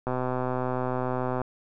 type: click train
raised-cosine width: 1 ms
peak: -15 dBFS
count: 172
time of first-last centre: 0.07-1.416 s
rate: 127 Hz
effects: none